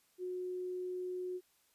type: tone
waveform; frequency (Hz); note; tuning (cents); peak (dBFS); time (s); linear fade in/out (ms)
sine; 364.3; F#4; -27; -37; 0.18-1.41; 50
effects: white hiss -72 dBFS RMS until 1.74 s + resampled to 32000 Hz